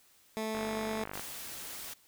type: tone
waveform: 15% pulse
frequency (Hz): 219.2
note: A3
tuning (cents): -6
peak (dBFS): -27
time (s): 0.37-1.04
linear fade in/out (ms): 0
type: click train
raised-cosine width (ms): 0.5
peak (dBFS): -24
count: 33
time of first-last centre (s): 0.55-1.195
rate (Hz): 49.6
type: noise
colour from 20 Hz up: white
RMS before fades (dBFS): -43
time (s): 1.13-1.94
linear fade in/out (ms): 10
effects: white hiss -64 dBFS RMS until 2.07 s